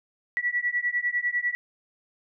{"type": "beating tone pair", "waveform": "sine", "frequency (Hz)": [1941, 1951], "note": ["B6", "B6"], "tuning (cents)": [-31, -22], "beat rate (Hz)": 10, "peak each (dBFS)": -27, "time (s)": [0.37, 1.55], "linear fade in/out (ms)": 0, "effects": []}